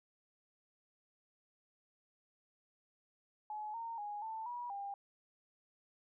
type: tone with pitch steps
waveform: sine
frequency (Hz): 849 / 919 / 828 / 887 / 967 / 800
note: G#5 / A#5 / G#5 / A5 / B5 / G5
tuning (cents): +38 / -25 / -5 / +14 / -37 / +35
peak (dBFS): -40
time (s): 3.5-4.94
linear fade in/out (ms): 2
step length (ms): 240
effects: none